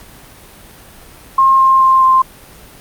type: tone with pitch steps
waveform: sine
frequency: 1068 / 1061.2 / 1054.5 / 1047.8 Hz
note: C6 / C6 / C6 / C6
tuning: +35 / +24 / +13 / +2 cents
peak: -6 dBFS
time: 1.38-2.22 s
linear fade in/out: 5 ms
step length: 210 ms
effects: pink hiss -39 dBFS RMS until 2.8 s + Opus 48 kbps